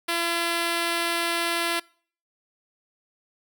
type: tone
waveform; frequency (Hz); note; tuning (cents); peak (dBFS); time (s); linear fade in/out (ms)
5% pulse; 339.1; E4; +49; -12; 0.08-1.8; 10
effects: noise-tail reverb RT60 0.5 s tail -25 dB re dry